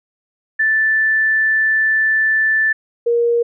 sine tone pair in turn, 1760 / 471.3 Hz, A6 / A#4, 0 / +19 cents, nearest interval octave + major seventh, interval 2281 cents, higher first, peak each -12 dBFS, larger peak neither, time 0.59-2.73 / 3.06-3.43 s, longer first, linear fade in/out 10 ms, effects none

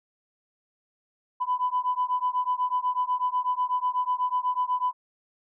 sine beating tone pair, 995 / 1003.1 Hz, B5 / B5, +13 / +27 cents, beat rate 8.1 Hz, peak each -26 dBFS, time 1.4-4.93 s, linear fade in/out 20 ms, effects tanh soft clip ceiling -16 dBFS

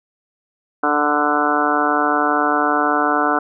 harmonic tone with a mistuned harmonic, 147.9 Hz, D3, 13 cents sharp, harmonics 2 / 3 / 4 / 5 / 6 / 7 / 8 / 9 / 10, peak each -22 / -25 / -26 / -21 / -27 / -23 / -25 / -21 / -23 dBFS, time 0.83-3.39 s, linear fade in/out 5 ms, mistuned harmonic 7, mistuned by -16 cents, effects none

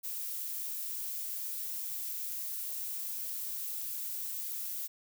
violet noise, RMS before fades -38 dBFS, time 0.03-4.88 s, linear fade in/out 20 ms, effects none

